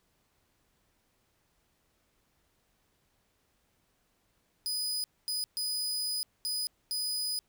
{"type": "tone bursts at uneven times", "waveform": "sawtooth", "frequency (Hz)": 4978, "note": "D#8", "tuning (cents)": 0, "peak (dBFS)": -28, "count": 5, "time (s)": [[4.66, 5.04], [5.28, 5.44], [5.57, 6.23], [6.45, 6.67], [6.91, 7.39]], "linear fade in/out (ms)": 0, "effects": ["pink hiss -73 dBFS RMS until 7.48 s"]}